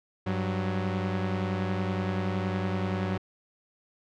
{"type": "tone pair together", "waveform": "sawtooth", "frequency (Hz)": [98, 185.35], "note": ["G2", "F#3"], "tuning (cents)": [0, 3], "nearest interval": "major seventh", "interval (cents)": 1103, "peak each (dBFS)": -26, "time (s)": [0.26, 3.18], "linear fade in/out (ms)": 10, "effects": ["low-pass 3000 Hz 12 dB/octave"]}